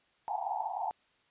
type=band-pass noise; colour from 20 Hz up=pink; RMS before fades=-35 dBFS; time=0.28-0.91 s; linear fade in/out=0 ms; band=720 to 910 Hz; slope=96 dB/octave; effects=white hiss -69 dBFS RMS until 1.3 s + resampled to 8000 Hz